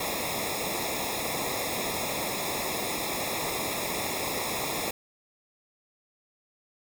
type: noise with comb filter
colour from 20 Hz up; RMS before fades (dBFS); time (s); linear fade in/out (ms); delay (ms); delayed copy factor
pink; -31; 0-4.91; 5; 0.66; -1
effects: none